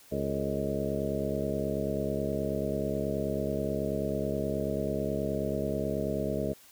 harmonic tone with a mistuned harmonic, 69.3 Hz, C#2, in tune, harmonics 1 / 2 / 3 / 4 / 5 / 6 / 7 / 8 / 9, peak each -40 / -37 / -35 / -38 / -39 / -36 / -39 / -39 / -35 dBFS, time 0.11-6.54 s, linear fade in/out 20 ms, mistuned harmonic 7, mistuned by -64 cents, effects white hiss -56 dBFS RMS until 6.71 s

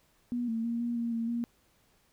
sine tone with pitch steps, 242.2 / 226.3 / 233.7 / 237.6 / 233.7 / 229.4 / 236 Hz, B3 / A3 / A#3 / A#3 / A#3 / A#3 / A#3, -34 / +49 / +5 / +33 / +5 / -28 / +22 cents, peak -29 dBFS, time 0.32-1.44 s, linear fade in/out 0 ms, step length 160 ms, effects pink hiss -68 dBFS RMS until 2.12 s

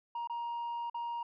sine tone with dropouts, 942 Hz, A#5, 18 cents sharp, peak -32 dBFS, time 0.15-1.23 s, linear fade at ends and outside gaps 5 ms, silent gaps 0.274-0.297 / 0.899-0.944 s, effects tanh soft clip ceiling -34 dBFS

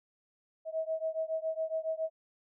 sine beating tone pair, 638 / 645.2 Hz, D#5 / E5, +43 / -37 cents, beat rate 7.2 Hz, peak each -34 / -35 dBFS, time 0.65-2.1 s, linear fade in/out 50 ms, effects none

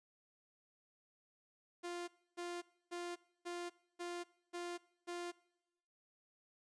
sawtooth tone bursts, 349.2 Hz, F4, in tune, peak -38 dBFS, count 7, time 1.83-5.32 s, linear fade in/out 20 ms, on 250 ms, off 290 ms, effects noise-tail reverb RT60 0.9 s tail -22 dB re dry + resampled to 22050 Hz

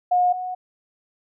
sine tone pair in turn, 720 / 733.4 Hz, F#5 / F#5, -47 / -15 cents, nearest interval unison, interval 32 cents, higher second, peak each -15 / -26 dBFS, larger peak first, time 0.11-0.33 / 0.33-0.55 s, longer neither, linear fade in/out 10 ms, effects none

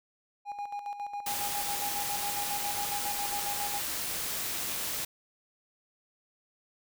triangle tone with tremolo, 817 Hz, G#5, 29 cents flat, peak -31 dBFS, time 0.45-3.81 s, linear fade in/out 50 ms, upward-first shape square, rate 7.3 Hz, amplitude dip 60%
white noise, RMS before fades -34 dBFS, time 1.26-5.05 s, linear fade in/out 5 ms
effects none

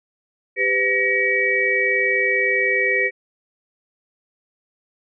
sine tone cluster, 394.1 / 504 / 1900 / 2279 Hz, G4 / B4 / A#6 / C#7, +9 / +35 / +33 / +47 cents, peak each -25 / -25 / -20 / -20 dBFS, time 0.56-3.11 s, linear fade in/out 50 ms, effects none

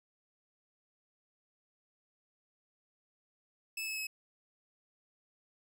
sawtooth tone with pitch steps, 2613 / 2592 / 2571 Hz, E7 / E7 / E7, -16 / -30 / -44 cents, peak -33 dBFS, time 3.77-4.07 s, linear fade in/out 5 ms, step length 100 ms, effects none

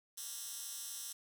10% pulse tone with high-pass filter, 232.4 Hz, A#3, 5 cents flat, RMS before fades -45 dBFS, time 0.17-1.13 s, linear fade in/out 10 ms, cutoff 6800 Hz, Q 0.97, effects 11-bit

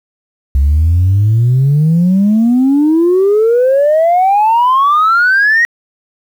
sine exponential sweep, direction up, 66.4 to 1909 Hz, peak -5 dBFS, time 0.55-5.65 s, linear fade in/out 0 ms, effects tanh soft clip ceiling -4 dBFS + 7-bit

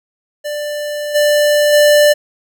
square tone with level steps, 591 Hz, D5, 11 cents sharp, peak -20 / -10 / -7 dBFS, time 0.44-2.14 s, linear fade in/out 20 ms, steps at 1.14 / 1.72 s, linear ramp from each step 20 ms, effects none

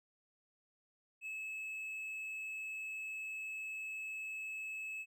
triangle tone, 2594 Hz, E7, 28 cents flat, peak -39 dBFS, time 1.21-5.06 s, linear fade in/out 50 ms, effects none

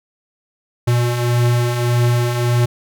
square beating tone pair, 119.2 / 120.9 Hz, A#2 / B2, +39 / -36 cents, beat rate 1.7 Hz, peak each -23 / -15 dBFS, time 0.87-2.66 s, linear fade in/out 10 ms, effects none

